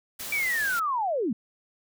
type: noise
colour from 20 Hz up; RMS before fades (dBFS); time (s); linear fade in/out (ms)
white; -36; 0.19-0.8; 10
type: linear sweep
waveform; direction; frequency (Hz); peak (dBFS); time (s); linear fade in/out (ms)
sine; down; 2349 to 191.9; -24; 0.32-1.33; 5
effects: none